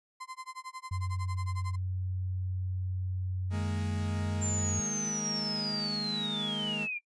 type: tone with tremolo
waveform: 35% pulse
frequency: 1035 Hz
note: C6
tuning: 19 cents flat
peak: -37 dBFS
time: 0.2-1.76 s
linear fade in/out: 10 ms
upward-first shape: sine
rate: 11 Hz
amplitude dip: 100%
type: tone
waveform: sine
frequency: 92.5 Hz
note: F#2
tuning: in tune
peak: -31 dBFS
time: 0.91-4.8 s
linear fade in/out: 5 ms
type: chord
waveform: 40% pulse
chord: D# suspended fourth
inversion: none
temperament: equal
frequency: 155.56 / 207.7 / 233.1 Hz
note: D#3 / G#3 / A#3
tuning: 0 / 0 / 0 cents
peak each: -41 / -36 / -41 dBFS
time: 3.5-6.88 s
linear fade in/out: 50 ms
type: linear sweep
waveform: sine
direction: down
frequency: 7320 to 2361 Hz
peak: -32 dBFS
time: 4.41-6.99 s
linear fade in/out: 20 ms
effects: noise-tail reverb RT60 0.1 s tail -19 dB re dry + resampled to 22050 Hz